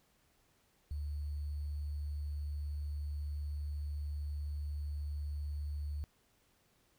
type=tone with sample-and-hold; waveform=sine; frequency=73.42 Hz; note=D2; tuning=in tune; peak=-36 dBFS; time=0.91-6.04 s; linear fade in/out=0 ms; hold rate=4410 Hz; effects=pink hiss -72 dBFS RMS until 6.98 s